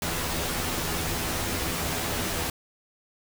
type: noise with comb filter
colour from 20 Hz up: pink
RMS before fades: -29 dBFS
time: 0.02-2.5 s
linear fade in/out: 2 ms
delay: 12 ms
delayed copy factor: +0.8
effects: none